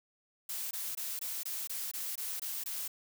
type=noise bursts; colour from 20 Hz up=blue; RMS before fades=-38 dBFS; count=10; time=0.49-2.879 s; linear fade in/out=5 ms; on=220 ms; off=21 ms; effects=none